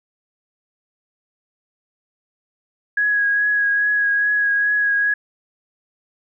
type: tone with vibrato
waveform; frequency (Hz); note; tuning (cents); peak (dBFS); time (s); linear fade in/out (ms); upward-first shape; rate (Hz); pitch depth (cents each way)
sine; 1661.2; G#6; 0; -15; 2.97-5.14; 5; triangle; 2.4; 22
effects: none